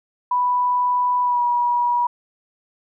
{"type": "tone with pitch glide", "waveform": "sine", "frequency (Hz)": [987.8, 965.8], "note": ["B5", "B5"], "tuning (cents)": [0, -39], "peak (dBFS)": -16, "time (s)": [0.31, 2.07], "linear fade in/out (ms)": 5, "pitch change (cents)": -39, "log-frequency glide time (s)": [1.22, 1.42], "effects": []}